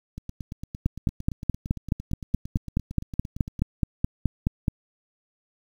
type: two click trains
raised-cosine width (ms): 5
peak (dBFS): -9 / -22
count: 19 / 31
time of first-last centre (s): 0.86-4.682 / 0.18-3.593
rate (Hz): 4.71 / 8.79
effects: 8-bit